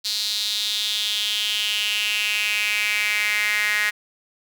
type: tone with high-pass filter sweep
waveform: sawtooth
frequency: 209.3 Hz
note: G#3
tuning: 14 cents sharp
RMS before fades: -23 dBFS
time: 0.04-3.91 s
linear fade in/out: 20 ms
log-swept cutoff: 4200 to 1900 Hz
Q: 5.1
effects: none